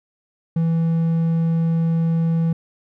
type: tone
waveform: triangle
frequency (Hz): 164.81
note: E3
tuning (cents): 0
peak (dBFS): -14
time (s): 0.56-2.53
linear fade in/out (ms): 5
effects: none